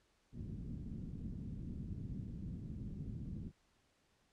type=low-pass noise; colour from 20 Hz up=white; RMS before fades=-45 dBFS; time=0.32-3.52 s; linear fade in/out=50 ms; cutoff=220 Hz; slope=24 dB/octave; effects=pink hiss -75 dBFS RMS until 4.32 s + low-pass 8000 Hz 12 dB/octave